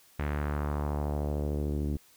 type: tone with low-pass filter sweep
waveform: sawtooth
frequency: 73.42 Hz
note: D2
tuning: in tune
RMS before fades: -31 dBFS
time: 0.19-1.97 s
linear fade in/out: 5 ms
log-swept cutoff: 2100 to 290 Hz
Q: 1.8
effects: white hiss -60 dBFS RMS until 2.16 s